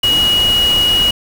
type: tone in noise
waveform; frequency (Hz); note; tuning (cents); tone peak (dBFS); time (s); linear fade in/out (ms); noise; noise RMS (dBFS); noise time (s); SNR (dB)
sine; 2900; F#7; -35; -10; 0.03-1.11; 5; pink; -22; 0.03-1.11; +9
effects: none